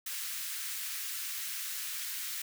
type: high-pass noise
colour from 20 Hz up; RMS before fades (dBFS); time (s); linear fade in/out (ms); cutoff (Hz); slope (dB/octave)
white; -38; 0.06-2.42; 5; 1400; 24
effects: none